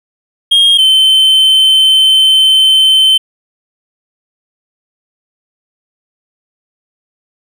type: tone pair in turn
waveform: triangle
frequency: 3242 / 3081 Hz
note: G#7 / G7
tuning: -42 / -31 cents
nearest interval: minor second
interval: 89 cents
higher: first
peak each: -3 dBFS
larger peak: neither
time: 0.51-0.78 / 0.78-3.18 s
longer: second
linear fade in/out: 10 ms
effects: none